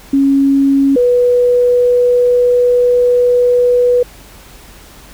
sine tone pair in turn, 275.3 / 490.5 Hz, C#4 / B4, -12 / -12 cents, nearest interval minor seventh, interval 1000 cents, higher second, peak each -7 dBFS, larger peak neither, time 0.13-0.96 / 0.96-4.03 s, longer second, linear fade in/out 5 ms, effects added 47 Hz sine -40 dBFS peak until 5.13 s + pink hiss -39 dBFS RMS until 5.13 s

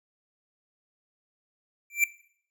square tone with exponential growth, 2349 Hz, D7, in tune, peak -17 dBFS, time 1.9-2.04 s, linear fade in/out 2 ms, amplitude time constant 30 ms, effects noise-tail reverb RT60 0.6 s tail -18 dB re dry

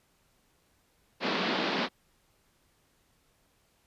pink band-pass noise, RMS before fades -30 dBFS, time 1.2-1.89 s, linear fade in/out 50 ms, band 180 to 4700 Hz, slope 48 dB/octave, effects pink hiss -69 dBFS RMS until 3.86 s + resampled to 32000 Hz

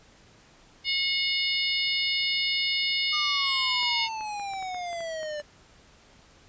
harmonic tone, 725 Hz, F#5, 35 cents flat, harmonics 3 / 4 / 5 / 6 / 7, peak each -29 / -30 / -31 / -32 / -32 dBFS, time 0.84-4.09 s, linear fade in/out 50 ms
square exponential sweep, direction down, 1227 to 587.3 Hz, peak -32 dBFS, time 3.12-5.42 s, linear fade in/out 20 ms
clicks, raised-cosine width 0.5 ms, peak -30 dBFS, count 10, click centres 3.83 / 4.209 / 4.397 / 4.536 / 4.626 / 4.746 / 4.93 / 5.006 / 5.231 / 5.4 s
effects pink hiss -56 dBFS RMS until 6.48 s + resampled to 16000 Hz

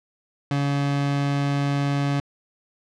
30% pulse tone, 141.5 Hz, C#3, 36 cents sharp, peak -18 dBFS, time 0.51-2.2 s, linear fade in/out 2 ms, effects low-pass 5000 Hz 12 dB/octave

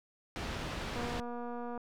pink low-pass noise, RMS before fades -39 dBFS, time 0.36-1.2 s, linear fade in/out 0 ms, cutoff 4200 Hz, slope 12 dB/octave
click train, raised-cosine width 1 ms, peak -29 dBFS, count 197, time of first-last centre 0.96-1.777 s, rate 240 Hz
effects none

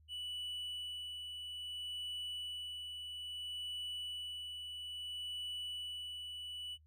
triangle tone with tremolo, 2960 Hz, F#7, in tune, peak -38 dBFS, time 0.08-6.78 s, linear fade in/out 50 ms, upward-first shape sine, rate 0.6 Hz, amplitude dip 35%, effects noise-tail reverb RT60 0.1 s tail -21 dB re dry + added 77 Hz sine -62 dBFS peak until 6.86 s

